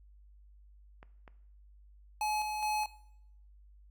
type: clicks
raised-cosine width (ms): 0.5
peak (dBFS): -36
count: 2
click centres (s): 1.029 / 1.278
type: tone with tremolo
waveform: square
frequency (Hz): 850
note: G#5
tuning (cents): +40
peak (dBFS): -31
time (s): 2.21-2.86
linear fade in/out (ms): 2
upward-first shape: square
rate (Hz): 2.4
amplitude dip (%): 40
effects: noise-tail reverb RT60 0.7 s tail -17 dB re dry + added 50 Hz sine -55 dBFS peak until 3.9 s

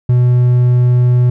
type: tone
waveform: triangle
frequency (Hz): 123.47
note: B2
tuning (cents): 0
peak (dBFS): -5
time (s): 0.09-1.3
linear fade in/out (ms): 5
effects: none

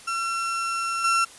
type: tone with level steps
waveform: 35% pulse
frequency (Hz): 1355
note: E6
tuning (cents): +47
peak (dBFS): -23 / -17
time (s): 0.07-1.25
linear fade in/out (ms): 10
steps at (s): 1.04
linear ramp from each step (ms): 5
effects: white hiss -46 dBFS RMS until 1.38 s + resampled to 24000 Hz

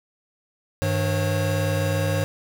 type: tone cluster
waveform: square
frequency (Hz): 99.2 / 158 / 542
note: G2 / D#3 / C#5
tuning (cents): +21 / +27 / -39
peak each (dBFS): -24 / -28 / -27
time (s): 0.82-2.24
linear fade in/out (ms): 0
effects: none

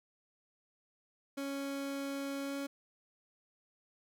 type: tone with pitch glide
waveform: 30% pulse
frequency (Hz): 277.2 to 278.8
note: C#4 to C#4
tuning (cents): 0 to +10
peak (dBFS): -34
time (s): 1.37-2.67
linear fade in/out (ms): 10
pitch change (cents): +10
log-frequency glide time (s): 2.44-2.56
effects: none

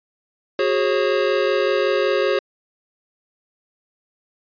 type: chord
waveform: square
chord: F# suspended second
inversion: none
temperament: equal with one note detuned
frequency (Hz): 370 / 415.3 / 542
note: F#4 / G#4 / C#5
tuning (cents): 0 / 0 / -39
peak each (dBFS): -23 / -22 / -21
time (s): 0.59-2.39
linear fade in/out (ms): 2
effects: resampled to 11025 Hz

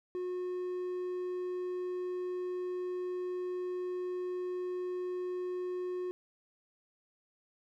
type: tone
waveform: triangle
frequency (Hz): 362.4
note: F#4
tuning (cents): -36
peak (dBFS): -32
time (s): 0.15-6.11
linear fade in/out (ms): 0
effects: none

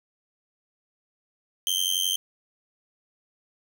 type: tone with amplitude modulation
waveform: sawtooth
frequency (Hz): 3136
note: G7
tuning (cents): 0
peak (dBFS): -16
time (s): 1.67-2.16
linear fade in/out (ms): 0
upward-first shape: sine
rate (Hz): 91.4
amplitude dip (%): 95
effects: none

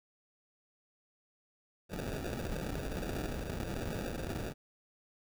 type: noise with sample-and-hold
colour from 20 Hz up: pink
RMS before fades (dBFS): -38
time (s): 1.89-4.54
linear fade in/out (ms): 50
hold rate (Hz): 1050
effects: none

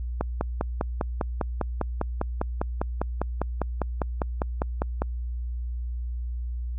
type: click train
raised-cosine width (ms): 1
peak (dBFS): -11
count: 25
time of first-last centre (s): 0.21-5.02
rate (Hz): 4.99
effects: added 60 Hz sine -28 dBFS peak until 6.78 s

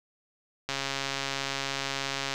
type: click train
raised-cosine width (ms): 0.2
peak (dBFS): -13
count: 227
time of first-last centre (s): 0.69-2.34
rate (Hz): 137
effects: none

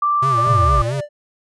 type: tone with pitch glide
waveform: sine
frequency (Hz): 1174.7 to 1185.6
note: D6 to D6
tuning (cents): 0 to +16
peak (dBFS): -14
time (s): 0.02-0.82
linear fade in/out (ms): 5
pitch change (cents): +16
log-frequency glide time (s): 0.35-0.53
type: tone with vibrato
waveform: square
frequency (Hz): 124.9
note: B2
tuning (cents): +20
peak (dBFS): -21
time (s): 0.22-1.01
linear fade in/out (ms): 10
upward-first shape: sine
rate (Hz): 4.4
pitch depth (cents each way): 170
type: tone with tremolo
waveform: triangle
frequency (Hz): 590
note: D5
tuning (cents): +8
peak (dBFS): -21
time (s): 0.35-1.09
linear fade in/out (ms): 50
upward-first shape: sine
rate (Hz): 8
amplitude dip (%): 50
type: exponential sweep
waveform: sine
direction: down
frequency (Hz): 130.7 to 51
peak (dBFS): -15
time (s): 0.47-0.82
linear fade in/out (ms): 5
effects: resampled to 24000 Hz

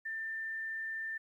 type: tone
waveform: sine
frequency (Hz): 1788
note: A6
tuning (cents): +27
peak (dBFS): -36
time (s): 0.05-1.18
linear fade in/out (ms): 10
effects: 12-bit

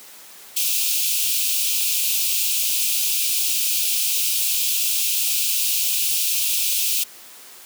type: high-pass noise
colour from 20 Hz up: white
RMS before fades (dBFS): -21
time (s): 0.56-7.04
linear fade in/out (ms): 10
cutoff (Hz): 2400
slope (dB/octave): 96
effects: white hiss -43 dBFS RMS until 7.65 s + high-pass 200 Hz 12 dB/octave

